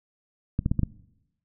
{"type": "clicks", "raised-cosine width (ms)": 5, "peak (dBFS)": -11, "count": 5, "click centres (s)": [0.591, 0.661, 0.715, 0.793, 0.833], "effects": ["noise-tail reverb RT60 0.9 s tail -21 dB re dry"]}